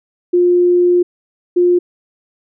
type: tone pair in turn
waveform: sine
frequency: 354.2 / 354.2 Hz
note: F4 / F4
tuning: +24 / +24 cents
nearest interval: unison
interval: 0 cents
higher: neither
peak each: -8 / -8 dBFS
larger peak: neither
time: 0.33-1.03 / 1.56-1.79 s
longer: first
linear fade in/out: 10 ms
effects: none

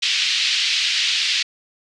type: band-pass noise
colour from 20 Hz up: pink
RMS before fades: -20 dBFS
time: 0.02-1.43 s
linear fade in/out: 10 ms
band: 2500 to 4900 Hz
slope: 24 dB/octave
effects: resampled to 22050 Hz

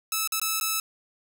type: tone with dropouts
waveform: 5% pulse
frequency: 1306 Hz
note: E6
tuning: 17 cents flat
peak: -13 dBFS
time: 0.12-0.8 s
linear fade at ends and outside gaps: 2 ms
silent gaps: 0.275-0.321 / 0.398-0.415 / 0.6-0.61 s
effects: none

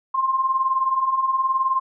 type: beating tone pair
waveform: sine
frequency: 1040 / 1059 Hz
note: C6 / C6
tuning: -11 / +21 cents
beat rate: 19 Hz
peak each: -25 / -19 dBFS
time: 0.14-1.8 s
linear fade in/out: 10 ms
effects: none

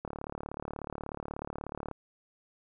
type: click train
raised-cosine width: 1 ms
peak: -23 dBFS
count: 69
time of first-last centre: 0.05-1.913 s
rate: 36.5 Hz
effects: none

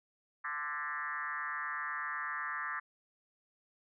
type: tone with frequency modulation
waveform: sine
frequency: 1480 Hz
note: F#6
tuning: in tune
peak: -35 dBFS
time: 0.44-2.8 s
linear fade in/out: 10 ms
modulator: 148 Hz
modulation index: 2.9
effects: none

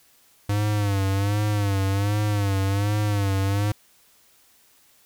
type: tone with vibrato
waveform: square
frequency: 101 Hz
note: G#2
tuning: 48 cents flat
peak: -21 dBFS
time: 0.49-3.72 s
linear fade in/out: 5 ms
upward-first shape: sine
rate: 1.3 Hz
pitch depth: 75 cents each way
effects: white hiss -58 dBFS RMS until 5.05 s

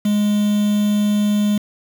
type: tone with quantisation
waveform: triangle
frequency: 207.7 Hz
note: G#3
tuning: in tune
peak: -12 dBFS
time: 0.05-1.58 s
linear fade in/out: 5 ms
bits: 5
effects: none

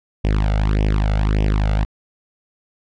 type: tone with flanger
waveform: sawtooth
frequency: 51.91 Hz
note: G#1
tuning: in tune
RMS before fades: -17 dBFS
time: 0.24-1.85 s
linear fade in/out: 10 ms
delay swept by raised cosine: 0.35 to 1.45 ms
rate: 1.7 Hz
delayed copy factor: +1
effects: low-pass 4000 Hz 12 dB/octave

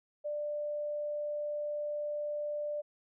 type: tone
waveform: sine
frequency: 592 Hz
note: D5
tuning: 14 cents sharp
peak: -33 dBFS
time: 0.24-2.82 s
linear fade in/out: 20 ms
effects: none

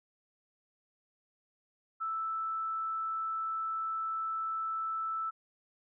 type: tone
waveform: sine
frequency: 1318.5 Hz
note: E6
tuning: in tune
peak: -32 dBFS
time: 2-5.31 s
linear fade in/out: 20 ms
effects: none

